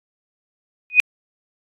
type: tone with exponential growth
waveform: sine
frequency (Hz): 2489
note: D#7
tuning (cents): 0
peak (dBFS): -3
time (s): 0.9-1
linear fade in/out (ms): 0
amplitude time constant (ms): 21
effects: AAC 64 kbps